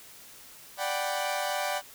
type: chord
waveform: sawtooth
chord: G major seventh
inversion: second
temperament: equal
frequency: 587.3 / 740 / 784 / 987.8 Hz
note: D5 / F#5 / G5 / B5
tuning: 0 / 0 / 0 / 0 cents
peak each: -29 / -30 / -30 / -34 dBFS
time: 0.77-1.82 s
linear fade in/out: 50 ms
effects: white hiss -50 dBFS RMS until 1.94 s